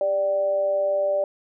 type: tone with amplitude modulation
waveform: sine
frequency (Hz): 587.3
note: D5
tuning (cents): 0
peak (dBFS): -17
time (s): 0.01-1.24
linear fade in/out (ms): 2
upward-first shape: sine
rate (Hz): 189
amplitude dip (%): 50
effects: none